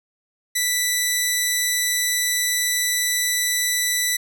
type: tone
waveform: 10% pulse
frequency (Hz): 1975.5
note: B6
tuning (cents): 0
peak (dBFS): -10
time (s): 0.55-4.17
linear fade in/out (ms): 10
effects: none